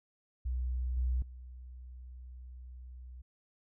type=tone with level steps; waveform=sine; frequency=62.4 Hz; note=B1; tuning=19 cents sharp; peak=-31 / -28 / -45 dBFS; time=0.45-3.22 s; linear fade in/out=10 ms; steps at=0.97 / 1.22 s; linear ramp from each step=2 ms; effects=none

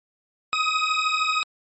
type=beating tone pair; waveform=20% pulse; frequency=1254 / 1267 Hz; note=D#6 / D#6; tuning=+13 / +31 cents; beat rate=13 Hz; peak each=-19 / -18 dBFS; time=0.53-1.43 s; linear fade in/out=0 ms; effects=MP3 32 kbps

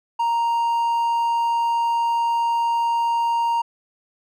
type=tone; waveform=triangle; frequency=932.3 Hz; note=A#5; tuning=in tune; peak=-16 dBFS; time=0.19-3.62 s; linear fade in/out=10 ms; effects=none

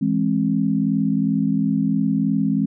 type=chord; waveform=sine; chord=E augmented; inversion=none; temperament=equal with one note detuned; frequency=164.81 / 207.7 / 267.1 Hz; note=E3 / G#3 / B#3; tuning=0 / 0 / +36 cents; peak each=-23 / -20 / -21 dBFS; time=0.01-2.66 s; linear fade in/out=10 ms; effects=none

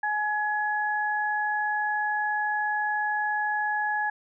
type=tone pair together; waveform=sine; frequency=843 / 1686 Hz; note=G#5 / G#6; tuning=+26 / +26 cents; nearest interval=octave; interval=1200 cents; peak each=-27 dBFS; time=0.03-4.1 s; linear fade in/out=5 ms; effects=none

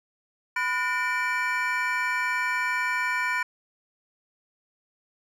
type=tone cluster; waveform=triangle; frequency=1000 / 1451 / 1813 / 2328 Hz; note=B5 / F#6 / A#6 / D7; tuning=+21 / -34 / -49 / -16 cents; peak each=-28 dBFS; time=0.56-3.43 s; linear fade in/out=5 ms; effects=none

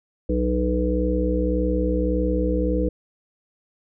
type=harmonic tone; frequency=61.74 Hz; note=B1; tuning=in tune; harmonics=1 / 3 / 5 / 7 / 8; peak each=-23 / -27 / -25 / -31 / -25 dBFS; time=0.29-2.89 s; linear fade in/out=5 ms; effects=none

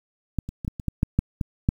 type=clicks; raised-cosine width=5 ms; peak=-11 / -20 / -19 / -13 / -20 / -12 / -7 / -6 / -12 / -6 dBFS; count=10; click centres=0.387 / 0.49 / 0.648 / 0.679 / 0.798 / 0.883 / 1.031 / 1.19 / 1.412 / 1.689 s; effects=8-bit

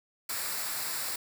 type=noise with comb filter; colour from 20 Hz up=white; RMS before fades=-34 dBFS; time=0.29-1.16 s; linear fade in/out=5 ms; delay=0.32 ms; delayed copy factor=-0.55; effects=none

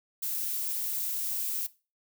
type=noise; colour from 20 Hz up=violet; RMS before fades=-32 dBFS; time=0.22-1.67 s; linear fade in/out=10 ms; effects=noise-tail reverb RT60 0.3 s tail -18 dB re dry

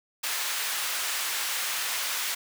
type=high-pass noise; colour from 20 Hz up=pink; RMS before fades=-30 dBFS; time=0.23-2.35 s; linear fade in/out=10 ms; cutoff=1400 Hz; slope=12 dB/octave; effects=none

